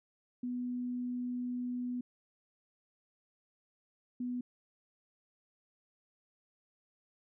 sine tone bursts at uneven times, 246.9 Hz, B3, in tune, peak -34 dBFS, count 2, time 0.43-2.01 / 4.2-4.41 s, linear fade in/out 5 ms, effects none

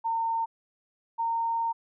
sine tone pair in turn, 911 / 918.9 Hz, A#5 / A#5, -40 / -25 cents, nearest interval unison, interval 15 cents, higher second, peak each -25 dBFS, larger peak neither, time 0.04-0.46 / 1.18-1.73 s, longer second, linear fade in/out 20 ms, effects none

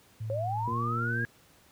sine tone, 110 Hz, A2, in tune, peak -32 dBFS, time 0.2-0.73 s, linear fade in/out 10 ms
sine linear sweep, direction up, 525 to 1661.2 Hz, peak -30 dBFS, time 0.3-1.25 s, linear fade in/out 0 ms
harmonic tone, 117.3 Hz, A#2, 11 cents sharp, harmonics 1 / 2 / 3 / 4, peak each -31 / -37 / -41 / -43 dBFS, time 0.67-1.25 s, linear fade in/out 5 ms
effects pink hiss -60 dBFS RMS until 1.71 s + high-pass 60 Hz 12 dB/octave

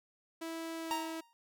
sawtooth tone with pitch glide, 327.8 to 324.8 Hz, E4 to E4, -10 to -26 cents, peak -35 dBFS, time 0.41-1.21 s, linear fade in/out 10 ms, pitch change -16 cents, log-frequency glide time 0.74-0.99 s
45% pulse tone with exponential decay, 932.3 Hz, A#5, in tune, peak -30 dBFS, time 0.91-1.33 s, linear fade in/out 0 ms, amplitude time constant 91 ms
effects none

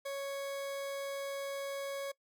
40% pulse tone, 554.4 Hz, C#5, in tune, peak -36 dBFS, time 0.05-2.12 s, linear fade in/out 10 ms, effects noise-tail reverb RT60 0.1 s tail -22 dB re dry

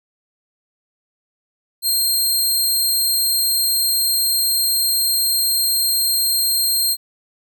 15% pulse tone, 4192 Hz, C8, 2 cents sharp, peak -9 dBFS, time 1.82-6.97 s, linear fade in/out 50 ms, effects none

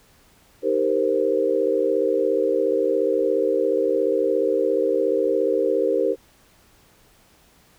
sine chord, C minor seventh, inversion first, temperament equal, 311.1 / 392 / 466.2 / 523.3 Hz, Eb4 / G4 / Bb4 / C5, 0 / 0 / 0 / 0 cents, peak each -27 / -23 / -22 / -23 dBFS, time 0.62-6.16 s, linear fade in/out 50 ms, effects pink hiss -56 dBFS RMS until 7.78 s

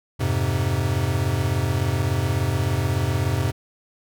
square chord, F minor, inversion none, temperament equal, 87.31 / 103.83 / 130.81 Hz, F2 / Ab2 / C3, 0 / 0 / 0 cents, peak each -26 / -25 / -25 dBFS, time 0.19-3.52 s, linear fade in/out 20 ms, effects none

